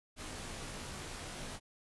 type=noise with comb filter; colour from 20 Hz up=pink; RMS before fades=-44 dBFS; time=0.16-1.6 s; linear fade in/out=50 ms; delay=18 ms; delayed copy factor=-0.7; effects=resampled to 24000 Hz